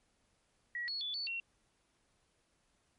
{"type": "tone with pitch steps", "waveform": "sine", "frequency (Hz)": [1920, 4364, 3460, 4467, 2732], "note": ["B6", "C#8", "A7", "C#8", "F7"], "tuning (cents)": [-49, -28, -30, 12, -39], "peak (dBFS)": -36, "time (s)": [0.75, 1.4], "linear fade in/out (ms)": 2, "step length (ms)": 130, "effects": ["pink hiss -75 dBFS RMS until 2.98 s", "MP3 48 kbps"]}